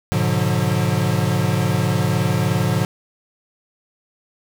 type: chord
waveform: square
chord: G# half-diminished seventh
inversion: none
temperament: equal with one note detuned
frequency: 103.83 / 123.47 / 146.83 / 180.56 Hz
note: G#2 / B2 / D3 / F#3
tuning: 0 / 0 / 0 / -42 cents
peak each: -23 dBFS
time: 0.12-2.85 s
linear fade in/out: 0 ms
effects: none